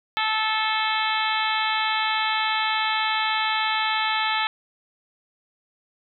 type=harmonic tone with a mistuned harmonic; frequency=436.6 Hz; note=A4; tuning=13 cents flat; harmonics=2 / 3 / 4 / 5 / 6 / 7 / 8 / 9; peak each=-26 / -28 / -29 / -30 / -31 / -31 / -32 / -33 dBFS; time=0.17-4.47 s; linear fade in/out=0 ms; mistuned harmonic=7; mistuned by=+57 cents; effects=none